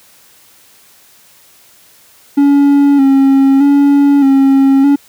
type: tone with vibrato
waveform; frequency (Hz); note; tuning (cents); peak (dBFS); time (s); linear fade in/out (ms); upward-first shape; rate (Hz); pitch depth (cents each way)
triangle; 277.2; C#4; 0; -3; 2.37-4.96; 10; square; 0.81; 36
effects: white hiss -45 dBFS RMS until 5.08 s + high-pass 60 Hz 12 dB/octave

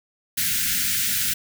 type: band-stop noise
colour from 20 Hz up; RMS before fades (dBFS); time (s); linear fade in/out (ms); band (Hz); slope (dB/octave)
white; -23; 0.37-1.34; 10; 260 to 1400; 96
effects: none

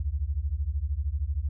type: beating tone pair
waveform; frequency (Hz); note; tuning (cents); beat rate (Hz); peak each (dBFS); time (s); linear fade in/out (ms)
sine; 65.41 / 78.41; C2 / D#2; 0 / +14; 13; -29; 0-1.49; 5
effects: none

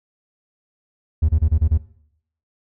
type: tone bursts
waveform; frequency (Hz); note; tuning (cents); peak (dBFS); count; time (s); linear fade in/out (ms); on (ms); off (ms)
triangle; 77.78; D#2; 0; -10; 6; 1.22-1.778; 10; 68; 30
effects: noise-tail reverb RT60 0.7 s tail -20 dB re dry + tanh soft clip ceiling -6 dBFS

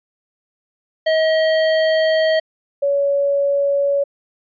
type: tone pair in turn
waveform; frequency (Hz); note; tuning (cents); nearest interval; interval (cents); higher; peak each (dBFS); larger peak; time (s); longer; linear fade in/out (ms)
square / sine; 636 / 562.9; D#5 / C#5; +38 / +26; major second; 212; first; -14; neither; 1.06-2.4 / 2.82-4.04; first; 10
effects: resampled to 11025 Hz

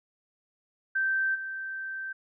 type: tone with level steps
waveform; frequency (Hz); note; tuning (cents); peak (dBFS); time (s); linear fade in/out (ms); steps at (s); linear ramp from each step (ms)
sine; 1558; G6; -11; -24 / -33; 0.95-2.13; 10; 1.34; 20
effects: none

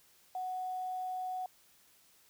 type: tone with quantisation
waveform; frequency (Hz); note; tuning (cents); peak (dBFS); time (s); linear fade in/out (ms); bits
sine; 740; F#5; 0; -35; 0.35-1.46; 2; 10
effects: white hiss -65 dBFS RMS until 2.29 s

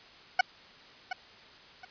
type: tone with echo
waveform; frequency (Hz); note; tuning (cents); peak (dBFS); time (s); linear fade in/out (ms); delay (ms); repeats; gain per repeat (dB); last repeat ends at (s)
20% pulse; 740; F#5; 0; -14; 0.39-0.41; 5; 720; 2; -12; 1.85
effects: white hiss -53 dBFS RMS until 1.9 s + resampled to 11025 Hz

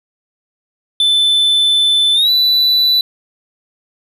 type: tone with pitch glide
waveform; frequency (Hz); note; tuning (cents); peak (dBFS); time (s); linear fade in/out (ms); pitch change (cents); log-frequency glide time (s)
triangle; 3520 to 3974; A7 to B7; 0 to +10; -8; 1-3.01; 2; +210; 2.14-2.3
effects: none

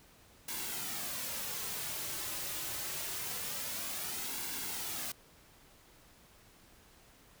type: noise with flanger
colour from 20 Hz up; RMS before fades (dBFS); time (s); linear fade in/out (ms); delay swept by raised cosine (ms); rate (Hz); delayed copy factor
white; -39; 0.48-5.12; 5; 1.6 to 4.4; 0.25; -0.5
effects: pink hiss -61 dBFS RMS until 7.4 s

